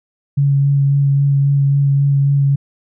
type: tone with vibrato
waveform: sine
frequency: 140 Hz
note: C#3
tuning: 18 cents sharp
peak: -10 dBFS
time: 0.37-2.56 s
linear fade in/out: 10 ms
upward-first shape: sine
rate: 3.7 Hz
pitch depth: 13 cents each way
effects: none